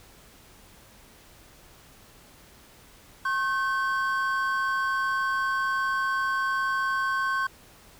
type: tone pair together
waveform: triangle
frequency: 1080.7 / 1538 Hz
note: C#6 / G6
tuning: -44 / -33 cents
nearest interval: tritone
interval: 611 cents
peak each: -25 dBFS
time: 3.25-7.47 s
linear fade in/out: 5 ms
effects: pink hiss -53 dBFS RMS until 7.99 s